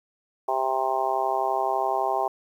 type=harmonic tone; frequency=131.9 Hz; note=C3; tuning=14 cents sharp; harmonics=3 / 4 / 5 / 6 / 7 / 8; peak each=-31 / -36 / -28 / -26 / -30 / -31 dBFS; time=0.48-2.28 s; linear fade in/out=5 ms; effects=9-bit